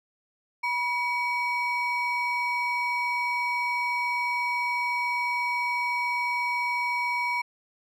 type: ring-modulated tone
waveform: triangle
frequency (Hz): 1618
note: G#6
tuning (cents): -46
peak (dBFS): -20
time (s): 0.63-7.42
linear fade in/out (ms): 10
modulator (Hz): 649
effects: none